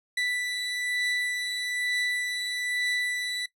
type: beating tone pair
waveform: 30% pulse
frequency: 1975.5 / 1976.6 Hz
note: B6 / B6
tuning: 0 / +1 cents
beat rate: 1.1 Hz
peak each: -33 / -25 dBFS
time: 0.17-3.46 s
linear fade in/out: 5 ms
effects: noise-tail reverb RT60 0.1 s tail -19 dB re dry + low-pass 10000 Hz 12 dB/octave